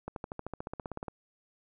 accelerating click train, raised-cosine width 1 ms, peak -23 dBFS, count 16, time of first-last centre 0.08-1.082 s, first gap 82 ms, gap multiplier 0.97, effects none

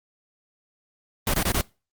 pink noise bursts, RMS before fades -22 dBFS, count 4, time 1.27-1.611 s, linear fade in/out 2 ms, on 68 ms, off 23 ms, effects noise-tail reverb RT60 0.3 s tail -23 dB re dry + Opus 24 kbps

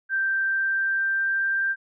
sine tone with pitch glide, 1568 to 1578.9 Hz, G6 to G6, 0 to +12 cents, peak -21 dBFS, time 0.09-1.76 s, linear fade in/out 50 ms, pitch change +12 cents, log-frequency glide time 0.42-1.52 s, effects none

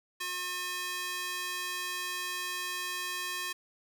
square tone with high-pass filter, 360 Hz, F#4, 47 cents flat, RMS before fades -36 dBFS, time 0.2-3.53 s, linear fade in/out 10 ms, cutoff 1600 Hz, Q 0.9, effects none

